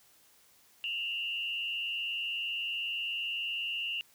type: tone with frequency modulation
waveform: sine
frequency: 2800 Hz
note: F7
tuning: 4 cents sharp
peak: -32 dBFS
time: 0.84-4.01 s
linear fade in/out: 0 ms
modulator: 108 Hz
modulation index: 0.98
effects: white hiss -63 dBFS RMS until 4.14 s